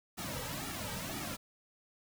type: noise with flanger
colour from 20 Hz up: pink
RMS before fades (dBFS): -40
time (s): 0.17-1.37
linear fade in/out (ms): 20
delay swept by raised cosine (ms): 1.9 to 2.87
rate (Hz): 2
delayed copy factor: -1
effects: none